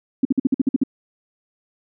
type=tone bursts; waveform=sine; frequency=264.6 Hz; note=C4; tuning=20 cents sharp; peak=-12 dBFS; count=9; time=0.23-0.836 s; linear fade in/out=5 ms; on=22 ms; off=51 ms; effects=none